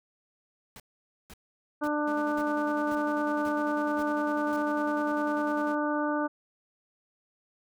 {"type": "noise bursts", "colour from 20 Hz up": "pink", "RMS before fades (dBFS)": -47, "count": 8, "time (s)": [0.76, 4.564], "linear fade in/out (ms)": 0, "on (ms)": 38, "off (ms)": 500}
{"type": "harmonic tone", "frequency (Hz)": 297.4, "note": "D4", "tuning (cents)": 22, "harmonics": [1, 2, 3, 4, 5], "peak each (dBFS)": [-29, -32, -34, -35, -36], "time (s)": [1.81, 6.28], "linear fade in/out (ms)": 20}
{"type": "tone with tremolo", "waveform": "sawtooth", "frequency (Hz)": 215.9, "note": "A3", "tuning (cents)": -33, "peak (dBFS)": -37, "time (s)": [2.07, 5.75], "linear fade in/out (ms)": 5, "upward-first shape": "square", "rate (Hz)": 10, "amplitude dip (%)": 55}
{"effects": []}